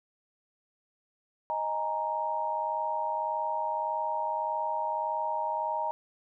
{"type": "chord", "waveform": "sine", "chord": "D# suspended fourth", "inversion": "none", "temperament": "equal", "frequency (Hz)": [622.3, 830.6, 932.3], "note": ["D#5", "G#5", "A#5"], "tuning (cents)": [0, 0, 0], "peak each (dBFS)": [-35, -35, -30], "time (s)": [1.5, 5.91], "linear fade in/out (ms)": 0, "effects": []}